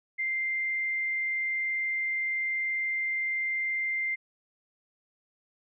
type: tone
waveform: sine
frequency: 2093 Hz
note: C7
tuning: in tune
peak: -27 dBFS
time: 0.18-4.16 s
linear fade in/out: 20 ms
effects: none